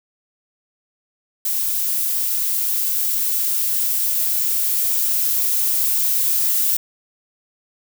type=noise with level ramp; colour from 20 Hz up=violet; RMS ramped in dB=-21 to -18 dBFS; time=1.45-6.77 s; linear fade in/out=5 ms; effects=none